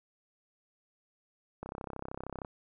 click train, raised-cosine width 1 ms, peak -25 dBFS, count 28, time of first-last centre 1.63-2.448 s, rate 33 Hz, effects none

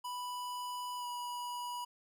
square tone with pitch glide, 987.8 to 974.2 Hz, B5 to B5, 0 to -24 cents, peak -39 dBFS, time 0.04-1.85 s, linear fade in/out 10 ms, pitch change -24 cents, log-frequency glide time 0.97-1.06 s, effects none

